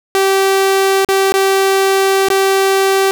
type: tone with dropouts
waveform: sawtooth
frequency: 387.6 Hz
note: G4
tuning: 20 cents flat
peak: -6 dBFS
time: 0.15-3.11 s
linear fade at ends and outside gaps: 0 ms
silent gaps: 1.048-1.088 / 1.321-1.34 / 2.285-2.302 s
effects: none